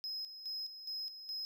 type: tone with tremolo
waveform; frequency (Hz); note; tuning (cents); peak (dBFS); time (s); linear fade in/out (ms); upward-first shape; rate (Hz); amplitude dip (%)
triangle; 5110; D#8; +45; -37; 0.04-1.45; 0; square; 2.4; 65
effects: none